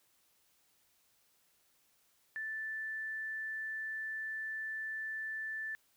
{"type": "tone", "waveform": "sine", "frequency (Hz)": 1760, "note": "A6", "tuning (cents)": 0, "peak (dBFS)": -37, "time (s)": [2.36, 5.75], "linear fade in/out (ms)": 0, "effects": ["white hiss -72 dBFS RMS until 5.96 s"]}